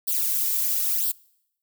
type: noise with flanger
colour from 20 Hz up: violet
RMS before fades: -24 dBFS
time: 0.07-1.12 s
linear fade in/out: 10 ms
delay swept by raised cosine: 0.22 to 3.02 ms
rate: 1 Hz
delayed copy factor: +1
effects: noise-tail reverb RT60 0.8 s tail -25 dB re dry